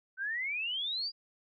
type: exponential sweep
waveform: sine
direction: up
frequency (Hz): 1504 to 4897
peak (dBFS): -32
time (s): 0.17-1.12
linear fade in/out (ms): 50
effects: none